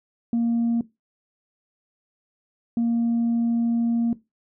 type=tone pair in turn; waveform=sine; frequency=233.3 / 233.3 Hz; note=A#3 / A#3; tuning=+2 / +2 cents; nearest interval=unison; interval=0 cents; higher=neither; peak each=-17 dBFS; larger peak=neither; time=0.33-0.81 / 2.77-4.13 s; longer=second; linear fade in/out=2 ms; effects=noise-tail reverb RT60 0.2 s tail -18 dB re dry + tanh soft clip ceiling -17 dBFS